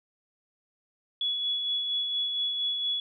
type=tone with tremolo; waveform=sine; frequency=3388 Hz; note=G#7; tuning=34 cents sharp; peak=-25 dBFS; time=1.21-3 s; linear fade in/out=2 ms; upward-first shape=sine; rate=4.3 Hz; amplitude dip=35%; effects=none